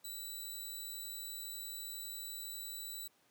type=tone; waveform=10% pulse; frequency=3951 Hz; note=B7; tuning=in tune; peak=-35 dBFS; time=0.04-3.08 s; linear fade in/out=10 ms; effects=pink hiss -71 dBFS RMS until 3.3 s + high-pass 200 Hz 12 dB/octave